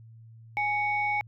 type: tone pair together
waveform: sine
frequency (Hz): 830.6 / 2230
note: G#5 / C#7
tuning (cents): 0 / +10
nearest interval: octave + perfect fourth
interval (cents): 1710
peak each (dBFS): -27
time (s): 0.57-1.21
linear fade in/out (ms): 0
effects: tanh soft clip ceiling -17 dBFS + added 113 Hz sine -47 dBFS peak until 1.27 s